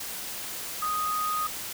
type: tone in noise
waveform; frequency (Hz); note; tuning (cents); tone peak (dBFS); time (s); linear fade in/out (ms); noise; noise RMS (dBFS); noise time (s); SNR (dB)
sine; 1244.5; D#6; 0; -26; 0.82-1.47; 5; white; -36; 0-1.73; +7
effects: none